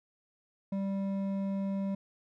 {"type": "tone with hard clipping", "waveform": "sine", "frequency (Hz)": 195.7, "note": "G3", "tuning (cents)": -3, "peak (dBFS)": -32, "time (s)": [0.72, 1.95], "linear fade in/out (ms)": 5, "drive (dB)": 8, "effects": []}